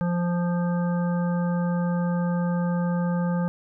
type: harmonic tone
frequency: 174.61 Hz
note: F3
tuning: in tune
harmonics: 1 / 3 / 5 / 7 / 9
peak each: -22 / -32 / -36 / -39 / -41 dBFS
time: 0.01-3.48 s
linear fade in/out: 0 ms
effects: none